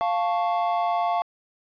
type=chord; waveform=triangle; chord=F augmented; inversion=none; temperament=equal; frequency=698.5 / 880 / 1108.7 Hz; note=F5 / A5 / C#6; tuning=0 / 0 / 0 cents; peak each=-21 / -26 / -27 dBFS; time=0.01-1.22 s; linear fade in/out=0 ms; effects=resampled to 11025 Hz + 9-bit